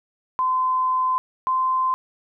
sine tone pair in turn, 1027 / 1035.9 Hz, C6 / C6, -33 / -18 cents, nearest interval unison, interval 15 cents, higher second, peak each -18 dBFS, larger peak neither, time 0.39-1.18 / 1.47-1.94 s, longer first, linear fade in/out 0 ms, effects none

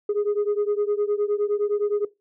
sine beating tone pair, 410 / 419.7 Hz, G#4 / G#4, -22 / +18 cents, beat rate 9.7 Hz, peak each -22 dBFS, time 0.09-2.05 s, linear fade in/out 5 ms, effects noise-tail reverb RT60 0.2 s tail -19 dB re dry + tanh soft clip ceiling -17 dBFS

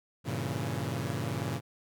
sawtooth chord, G diminished seventh, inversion none, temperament equal with one note detuned, 98 / 116.54 / 138.59 / 166.54 Hz, G2 / Bb2 / Db3 / Fb3, 0 / 0 / 0 / +18 cents, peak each -34 / -32 / -32 / -35 dBFS, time 0.24-1.61 s, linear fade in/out 50 ms, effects none

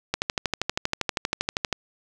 click train, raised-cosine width 0.2 ms, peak -6 dBFS, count 21, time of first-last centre 0.14-1.727 s, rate 12.6 Hz, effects none

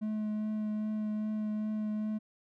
triangle tone with vibrato, 213.8 Hz, A3, 49 cents flat, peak -29 dBFS, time 0.01-2.19 s, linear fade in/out 20 ms, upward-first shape triangle, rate 2.5 Hz, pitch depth 13 cents each way, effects none

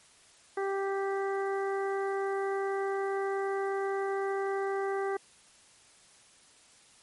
harmonic tone, 392 Hz, G4, in tune, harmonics 1 / 2 / 3 / 4 / 5, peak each -30 / -36 / -40 / -42 / -44 dBFS, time 0.57-5.17 s, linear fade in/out 5 ms, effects white hiss -59 dBFS RMS until 7.02 s + MP3 48 kbps

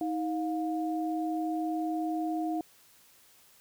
sine tone pair together, 317 / 710 Hz, D#4 / F5, +32 / +28 cents, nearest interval octave + major second, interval 1396 cents, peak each -30 / -34 dBFS, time 0.01-2.61 s, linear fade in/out 2 ms, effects white hiss -60 dBFS RMS until 3.6 s

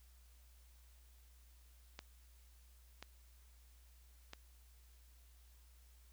clicks, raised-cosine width 0.2 ms, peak -29 / -30 / -30 dBFS, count 3, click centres 1.991 / 3.026 / 4.334 s, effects added 60 Hz sine -61 dBFS peak until 6.12 s + white hiss -71 dBFS RMS until 6.12 s

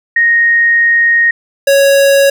sine / square tone pair in turn, 1864.7 / 554.4 Hz, A#6 / C#5, 0 / 0 cents, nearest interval octave + major sixth, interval 2100 cents, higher first, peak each -6 dBFS, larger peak neither, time 0.16-1.31 / 1.67-2.3 s, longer first, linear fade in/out 5 ms, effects none

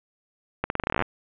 accelerating click train, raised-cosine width 0.5 ms, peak -9 dBFS, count 15, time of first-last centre 0.64-1.023 s, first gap 61 ms, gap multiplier 0.86, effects resampled to 8000 Hz + 8-bit

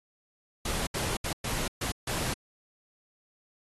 pink noise bursts at uneven times, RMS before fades -32 dBFS, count 6, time 0.65-0.87 / 0.94-1.17 / 1.24-1.33 / 1.44-1.68 / 1.81-1.92 / 2.07-2.34 s, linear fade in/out 5 ms, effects AAC 32 kbps

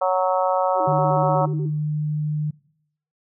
harmonic tone, 185.3 Hz, F#3, 3 cents sharp, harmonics 3 / 4 / 5 / 6 / 7, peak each -21 / -23 / -25 / -27 / -28 dBFS, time 0.01-1.46 s, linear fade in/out 10 ms
sine tone with vibrato, 347.9 Hz, F4, 7 cents flat, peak -30 dBFS, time 0.74-1.71 s, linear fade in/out 50 ms, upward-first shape square, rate 8.2 Hz, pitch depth 150 cents each way
sine tone, 151.1 Hz, D3, 50 cents sharp, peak -21 dBFS, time 0.87-2.51 s, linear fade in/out 10 ms
effects noise-tail reverb RT60 0.7 s tail -22 dB re dry

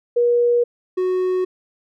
sine / triangle tone pair in turn, 479.5 / 368.6 Hz, A#4 / F#4, +49 / -7 cents, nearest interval perfect fourth, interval 456 cents, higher first, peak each -13 / -15 dBFS, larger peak first, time 0.16-0.64 / 0.97-1.45 s, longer neither, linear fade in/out 10 ms, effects none

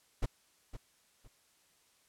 brown noise with echo, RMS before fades -30 dBFS, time 0.22-0.26 s, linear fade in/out 10 ms, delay 510 ms, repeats 2, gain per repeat -12 dB, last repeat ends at 1.28 s, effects white hiss -69 dBFS RMS until 2.08 s + low-pass 11000 Hz 12 dB/octave

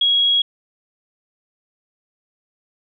sine tone, 3312 Hz, G#7, 5 cents flat, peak -13 dBFS, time 0.01-0.42 s, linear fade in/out 5 ms, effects none

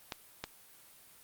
clicks, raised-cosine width 0.2 ms, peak -18 dBFS, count 2, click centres 0.122 / 0.44 s, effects white hiss -58 dBFS RMS until 1.23 s + Opus 32 kbps

